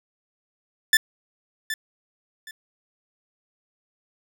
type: tone with echo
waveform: sawtooth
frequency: 1760 Hz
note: A6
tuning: in tune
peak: -10 dBFS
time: 0.93-0.97 s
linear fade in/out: 2 ms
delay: 770 ms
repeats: 2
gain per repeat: -12 dB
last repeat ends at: 2.51 s
effects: none